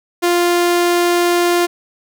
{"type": "tone", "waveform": "sawtooth", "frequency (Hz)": 349.2, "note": "F4", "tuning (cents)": 0, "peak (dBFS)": -8, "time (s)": [0.22, 1.67], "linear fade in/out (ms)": 20, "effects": []}